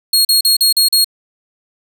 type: tone bursts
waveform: sawtooth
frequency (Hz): 4293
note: C8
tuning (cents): +44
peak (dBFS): -6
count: 6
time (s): 0.13-1.045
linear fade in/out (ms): 5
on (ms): 120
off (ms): 39
effects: none